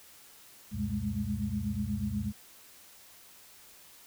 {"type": "tone cluster", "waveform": "sine", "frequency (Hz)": [70.4, 92.3, 122.3, 203.7, 211.9], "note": ["C#2", "F#2", "B2", "G#3", "G#3"], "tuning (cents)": [27, -4, -16, -33, 35], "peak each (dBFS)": [-40, -37, -38, -35, -35], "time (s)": [0.71, 2.33], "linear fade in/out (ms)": 50, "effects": ["white hiss -55 dBFS RMS until 4.06 s"]}